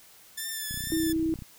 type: tone with vibrato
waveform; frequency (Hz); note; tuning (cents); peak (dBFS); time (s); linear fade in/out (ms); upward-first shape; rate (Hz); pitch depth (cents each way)
5% pulse; 1760; A6; 0; -22; 0.37-1.13; 10; triangle; 2.2; 45
type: click train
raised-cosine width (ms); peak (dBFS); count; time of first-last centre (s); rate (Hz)
5; -28; 23; 0.71-1.422; 30.9
type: tone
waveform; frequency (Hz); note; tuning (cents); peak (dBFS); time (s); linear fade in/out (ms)
sine; 322.5; E4; -38; -24; 0.92-1.34; 0
effects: white hiss -54 dBFS RMS until 1.58 s